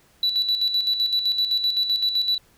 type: tone with tremolo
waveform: sine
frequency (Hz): 3951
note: B7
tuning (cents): 0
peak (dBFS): -16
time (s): 0.23-2.38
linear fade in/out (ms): 2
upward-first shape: square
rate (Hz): 7.8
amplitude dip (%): 60
effects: tanh soft clip ceiling -15 dBFS + pink hiss -58 dBFS RMS until 2.57 s